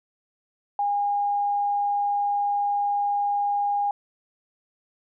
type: tone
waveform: sine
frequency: 814 Hz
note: G#5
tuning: 35 cents flat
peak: -21 dBFS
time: 0.79-3.91 s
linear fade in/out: 2 ms
effects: none